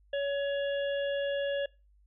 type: harmonic tone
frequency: 562 Hz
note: C#5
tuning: 24 cents sharp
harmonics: 1 / 3 / 5 / 6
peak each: -29 / -39 / -43 / -45 dBFS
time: 0.13-1.66 s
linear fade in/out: 5 ms
effects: noise-tail reverb RT60 0.3 s tail -25 dB re dry + added 50 Hz sine -60 dBFS peak until 2.06 s